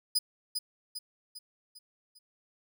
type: tone with echo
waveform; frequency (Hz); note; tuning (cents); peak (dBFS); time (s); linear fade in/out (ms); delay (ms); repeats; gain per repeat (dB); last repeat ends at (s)
sawtooth; 4978; D#8; 0; -21; 0.15-0.19; 10; 400; 5; -6; 2.19
effects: none